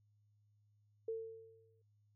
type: tone with exponential decay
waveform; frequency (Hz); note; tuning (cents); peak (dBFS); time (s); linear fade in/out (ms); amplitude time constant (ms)
sine; 450; A4; +39; -36; 1.08-1.82; 5; 160
effects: added 104 Hz sine -70 dBFS peak until 2.15 s